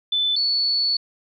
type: tone pair in turn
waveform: sine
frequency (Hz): 3512 / 4436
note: A7 / C#8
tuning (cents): -4 / 0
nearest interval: major third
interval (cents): 404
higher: second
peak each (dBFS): -18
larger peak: neither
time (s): 0.12-0.36 / 0.36-0.97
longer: second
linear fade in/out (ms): 5
effects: none